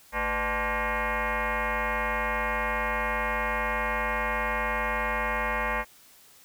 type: tone with frequency modulation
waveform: sine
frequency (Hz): 500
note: B4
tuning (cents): +21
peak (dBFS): -25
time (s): 0.12-5.85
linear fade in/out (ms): 50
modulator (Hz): 275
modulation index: 6.5
effects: white hiss -55 dBFS RMS until 6.44 s